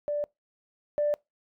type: tone pair in turn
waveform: sine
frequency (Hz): 587.3 / 589.7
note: D5 / D5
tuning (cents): 0 / +7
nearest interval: unison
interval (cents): 7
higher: second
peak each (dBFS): -26 / -22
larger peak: second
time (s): 0.08-0.24 / 0.98-1.14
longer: neither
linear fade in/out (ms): 0
effects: noise-tail reverb RT60 0.2 s tail -25 dB re dry + tanh soft clip ceiling -18 dBFS